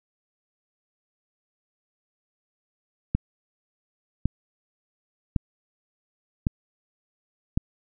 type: click train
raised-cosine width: 5 ms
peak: -9 dBFS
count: 5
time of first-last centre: 3.15-7.575 s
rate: 0.904 Hz
effects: none